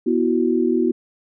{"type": "chord", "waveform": "sine", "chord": "B suspended fourth", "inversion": "none", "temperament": "equal with one note detuned", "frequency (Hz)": [244.7, 329.6, 370], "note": ["B3", "E4", "F#4"], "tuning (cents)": [-16, 0, 0], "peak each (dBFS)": -20, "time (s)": [0.06, 0.92], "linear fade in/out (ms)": 10, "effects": []}